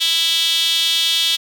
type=tone with high-pass filter; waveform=sawtooth; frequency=329.6 Hz; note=E4; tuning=in tune; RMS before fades=-17 dBFS; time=0-1.37 s; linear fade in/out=20 ms; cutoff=3400 Hz; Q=6.6; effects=none